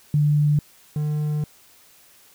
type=tone pair in turn; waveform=sine / triangle; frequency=148 / 150.15 Hz; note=D3 / D3; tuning=+14 / +39 cents; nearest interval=unison; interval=25 cents; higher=second; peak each=-15 / -19 dBFS; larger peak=first; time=0.14-0.59 / 0.96-1.44 s; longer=second; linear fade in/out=2 ms; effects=white hiss -53 dBFS RMS until 2.34 s